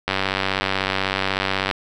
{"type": "click train", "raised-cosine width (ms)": 0.3, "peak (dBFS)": -4, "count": 158, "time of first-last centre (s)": [0.08, 1.712], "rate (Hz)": 96.2, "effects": []}